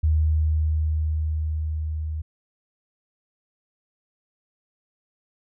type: tone with level ramp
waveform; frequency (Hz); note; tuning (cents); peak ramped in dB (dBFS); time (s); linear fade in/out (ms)
sine; 77.78; D#2; 0; -16 to -26; 0.03-2.22; 10
effects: none